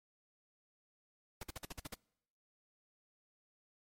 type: noise bursts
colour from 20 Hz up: pink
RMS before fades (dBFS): -44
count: 8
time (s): 1.41-1.944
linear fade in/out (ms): 5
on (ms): 23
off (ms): 50
effects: noise-tail reverb RT60 0.8 s tail -26 dB re dry + MP3 64 kbps